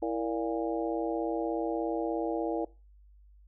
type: harmonic tone with a mistuned harmonic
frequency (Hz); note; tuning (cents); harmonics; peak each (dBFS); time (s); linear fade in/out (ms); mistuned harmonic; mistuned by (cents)
116.7; A#2; +2; 3 / 4 / 5 / 6 / 7; -32 / -34 / -36 / -38 / -39; 0.02-2.65; 5; 3; -100
effects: noise-tail reverb RT60 0.3 s tail -22 dB re dry + added 50 Hz sine -54 dBFS peak until 3.47 s